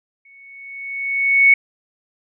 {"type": "tone with exponential growth", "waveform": "sine", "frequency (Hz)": 2217, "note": "C#7", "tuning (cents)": 0, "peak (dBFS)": -6, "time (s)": [0.25, 1.54], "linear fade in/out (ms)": 5, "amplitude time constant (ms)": 280, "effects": []}